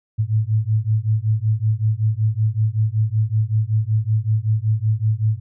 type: beating tone pair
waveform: sine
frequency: 106.4 / 111.7 Hz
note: G#2 / A2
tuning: +42 / +27 cents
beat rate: 5.3 Hz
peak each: -19 dBFS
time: 0.18-5.4 s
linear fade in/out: 20 ms
effects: none